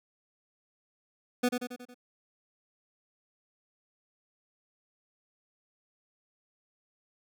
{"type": "tone with echo", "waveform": "25% pulse", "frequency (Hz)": 246.9, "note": "B3", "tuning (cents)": 0, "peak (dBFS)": -20, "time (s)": [1.43, 1.49], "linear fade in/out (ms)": 10, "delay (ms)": 91, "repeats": 5, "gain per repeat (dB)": -5, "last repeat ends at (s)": 1.945, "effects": []}